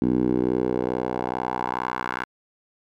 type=tone with band-pass filter sweep; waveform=10% pulse; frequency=62.3 Hz; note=B1; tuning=16 cents sharp; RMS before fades=-25 dBFS; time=0.02-2.25 s; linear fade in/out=0 ms; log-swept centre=270 to 1400 Hz; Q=2.3; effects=none